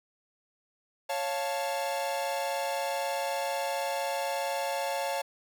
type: chord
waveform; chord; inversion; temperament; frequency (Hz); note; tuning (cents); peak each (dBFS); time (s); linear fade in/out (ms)
45% pulse; Db augmented; none; equal; 554.4 / 698.5 / 880; Db5 / F5 / A5; 0 / 0 / 0; -33 / -35 / -34; 1.09-5.22; 10
effects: none